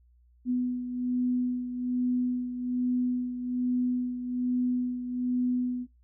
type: beating tone pair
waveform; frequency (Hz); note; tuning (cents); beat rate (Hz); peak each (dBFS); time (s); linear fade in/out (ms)
sine; 248.5 / 249.7; B3 / B3; +11 / +19; 1.2; -27 / -34; 0.45-5.87; 50
effects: noise-tail reverb RT60 0.2 s tail -18 dB re dry + added 60 Hz sine -58 dBFS peak until 6.03 s